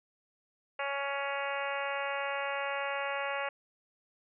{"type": "harmonic tone", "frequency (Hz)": 279.1, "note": "C#4", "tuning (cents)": 12, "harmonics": [2, 3, 4, 5, 6, 7, 8, 9, 10], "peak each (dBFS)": [-37, -39, -40, -41, -42, -42, -43, -44, -44], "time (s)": [0.79, 3.49], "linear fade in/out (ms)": 5, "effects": []}